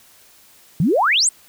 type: exponential sweep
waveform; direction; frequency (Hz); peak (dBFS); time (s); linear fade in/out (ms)
sine; up; 140.6 to 8970; -13; 0.8-1.29; 2
effects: white hiss -50 dBFS RMS until 1.48 s